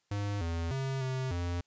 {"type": "tone with pitch steps", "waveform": "square", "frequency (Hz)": [101.9, 83.6, 134.2, 130.6, 87.2], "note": ["G#2", "E2", "C3", "C3", "F2"], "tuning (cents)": [-32, 25, 44, -3, -2], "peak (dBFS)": -32, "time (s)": [0.11, 1.61], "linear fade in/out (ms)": 5, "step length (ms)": 300, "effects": ["white hiss -75 dBFS RMS until 1.66 s", "resampled to 16000 Hz"]}